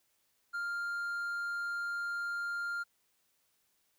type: tone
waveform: triangle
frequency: 1399 Hz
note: F6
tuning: 3 cents sharp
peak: -32 dBFS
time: 0.53-2.84 s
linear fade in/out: 20 ms
effects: white hiss -75 dBFS RMS until 3.98 s